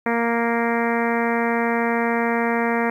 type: harmonic tone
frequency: 233.1 Hz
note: A#3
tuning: in tune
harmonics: 1 / 2 / 3 / 4 / 5 / 6 / 7 / 8 / 9 / 10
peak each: -23 / -24 / -27 / -27 / -32 / -32 / -32 / -29 / -32 / -35 dBFS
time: 0.06-2.9 s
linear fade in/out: 2 ms
effects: 9-bit